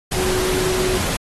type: tone in noise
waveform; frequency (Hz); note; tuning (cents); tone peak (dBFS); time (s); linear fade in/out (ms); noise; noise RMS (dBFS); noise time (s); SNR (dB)
sine; 370.1; F#4; 0; -20; 0.16-0.98; 10; pink; -23; 0.11-1.17; 0
effects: AAC 32 kbps